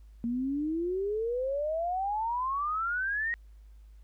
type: exponential sweep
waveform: sine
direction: up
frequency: 230.2 to 1900 Hz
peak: -28 dBFS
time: 0.24-3.34 s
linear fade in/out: 0 ms
effects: added 52 Hz sine -49 dBFS peak until 4.03 s + pink hiss -73 dBFS RMS until 4.03 s

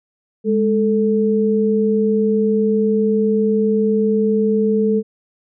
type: tone pair together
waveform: sine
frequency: 207.7 / 440 Hz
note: G#3 / A4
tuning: 0 / 0 cents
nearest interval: octave + minor second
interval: 1300 cents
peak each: -16 dBFS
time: 0.44-5.03 s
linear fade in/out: 50 ms
effects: none

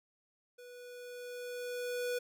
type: tone with level ramp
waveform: square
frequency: 490.8 Hz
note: B4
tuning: 11 cents flat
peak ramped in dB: -51 to -33 dBFS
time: 0.58-2.19 s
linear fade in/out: 10 ms
effects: none

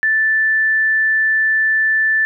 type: tone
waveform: sine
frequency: 1760 Hz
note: A6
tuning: in tune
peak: -12 dBFS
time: 0.03-2.25 s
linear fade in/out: 0 ms
effects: none

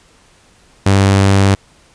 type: tone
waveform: sawtooth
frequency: 98 Hz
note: G2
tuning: in tune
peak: -4 dBFS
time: 0.86-1.55 s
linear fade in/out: 5 ms
effects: pink hiss -49 dBFS RMS until 1.94 s + resampled to 22050 Hz

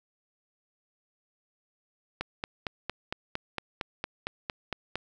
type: click train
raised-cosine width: 0.3 ms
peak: -15 dBFS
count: 13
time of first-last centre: 2.21-4.956 s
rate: 4.37 Hz
effects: none

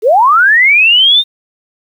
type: linear sweep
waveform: sine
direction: up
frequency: 392 to 3694 Hz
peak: -4 dBFS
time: 0.02-1.24 s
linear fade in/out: 50 ms
effects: 7-bit

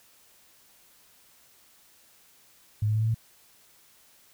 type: tone with pitch steps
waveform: sine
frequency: 105.8 / 107.53 / 109.28 / 111.06 / 112.87 Hz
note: G#2 / A2 / A2 / A2 / A2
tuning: +33 / -39 / -11 / +17 / +45 cents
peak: -22 dBFS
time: 2.82-3.145 s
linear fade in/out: 5 ms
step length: 65 ms
effects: white hiss -59 dBFS RMS until 4.33 s

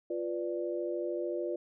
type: chord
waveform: sine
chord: B diminished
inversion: second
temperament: equal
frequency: 349.2 / 493.9 / 587.3 Hz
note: F4 / B4 / D5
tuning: 0 / 0 / 0 cents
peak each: -34 / -38 / -37 dBFS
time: 0.1-1.56 s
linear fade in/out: 5 ms
effects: none

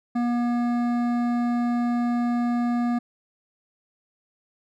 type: tone with hard clipping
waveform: sine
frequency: 240 Hz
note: B3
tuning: 49 cents flat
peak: -23 dBFS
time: 0.15-2.99 s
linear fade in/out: 10 ms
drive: 12 dB
effects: none

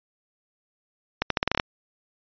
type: accelerating click train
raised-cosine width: 0.3 ms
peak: -5 dBFS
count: 9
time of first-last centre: 1.22-1.598 s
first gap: 83 ms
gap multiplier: 0.83
effects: resampled to 11025 Hz

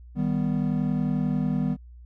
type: chord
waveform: triangle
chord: Eb augmented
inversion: none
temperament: equal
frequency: 155.56 / 196 / 246.9 Hz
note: Eb3 / G3 / B3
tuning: 0 / 0 / 0 cents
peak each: -25 dBFS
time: 0.15-1.77 s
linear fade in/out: 50 ms
effects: added 60 Hz sine -43 dBFS peak until 2.05 s

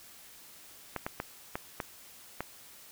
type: clicks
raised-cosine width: 0.5 ms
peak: -18 dBFS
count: 6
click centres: 0.963 / 1.065 / 1.201 / 1.555 / 1.802 / 2.406 s
effects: white hiss -53 dBFS RMS until 2.91 s

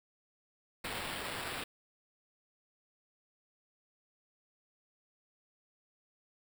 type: noise with sample-and-hold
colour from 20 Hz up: white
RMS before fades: -40 dBFS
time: 0.84-1.64 s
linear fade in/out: 5 ms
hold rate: 6300 Hz
effects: none

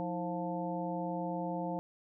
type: harmonic tone with a mistuned harmonic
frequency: 176 Hz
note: F3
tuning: 14 cents sharp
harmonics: 1 / 2 / 3 / 4 / 5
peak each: -38 / -40 / -40 / -41 / -41 dBFS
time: 0-1.79 s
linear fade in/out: 0 ms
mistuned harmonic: 2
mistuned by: -150 cents
effects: none

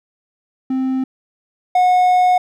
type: tone pair in turn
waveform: triangle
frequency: 261.6 / 728.3 Hz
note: C4 / F#5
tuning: 0 / -28 cents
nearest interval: octave + tritone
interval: 1772 cents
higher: second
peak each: -14 / -8 dBFS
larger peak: second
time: 0.7-1.04 / 1.75-2.38 s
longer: second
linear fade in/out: 5 ms
effects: none

